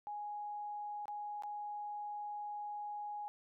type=tone with dropouts; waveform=sine; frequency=830.6 Hz; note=G#5; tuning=in tune; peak=-40 dBFS; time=0.07-3.28 s; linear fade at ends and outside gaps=0 ms; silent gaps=1.056-1.081 / 1.423-1.435 s; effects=none